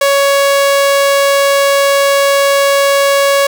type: tone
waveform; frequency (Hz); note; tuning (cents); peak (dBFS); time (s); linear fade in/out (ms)
sawtooth; 558; C#5; +11; -4; 0.01-3.47; 5
effects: none